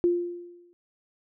sine tone with exponential decay, 349.2 Hz, F4, in tune, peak -17 dBFS, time 0.04-0.73 s, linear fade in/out 0 ms, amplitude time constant 150 ms, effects none

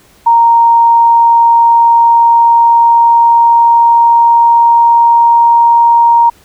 sine tone with pitch glide, 930 to 935.4 Hz, A#5 to A#5, -4 to +6 cents, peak -3 dBFS, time 0.26-6.3 s, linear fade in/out 10 ms, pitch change +10 cents, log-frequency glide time 0.71-5.75 s, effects pink hiss -45 dBFS RMS until 6.44 s

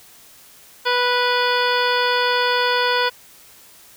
harmonic tone, 491.9 Hz, B4, 7 cents flat, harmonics 1 / 2 / 3 / 4 / 5 / 6 / 7 / 9 / 10, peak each -22 / -21 / -22 / -29 / -29 / -30 / -26 / -29 / -32 dBFS, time 0.85-3.1 s, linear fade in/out 20 ms, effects white hiss -47 dBFS RMS until 3.96 s

